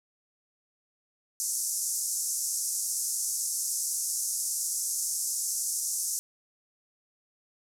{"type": "band-pass noise", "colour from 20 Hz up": "pink", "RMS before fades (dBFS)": -31, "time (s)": [1.4, 6.19], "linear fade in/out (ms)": 0, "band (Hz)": [5700, 12000], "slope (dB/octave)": 48, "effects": []}